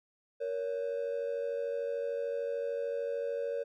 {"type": "ring-modulated tone", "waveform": "triangle", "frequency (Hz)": 515, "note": "C5", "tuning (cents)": -28, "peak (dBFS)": -26, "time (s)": [0.4, 3.64], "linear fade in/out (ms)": 20, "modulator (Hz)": 46.7, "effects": ["tanh soft clip ceiling -25 dBFS"]}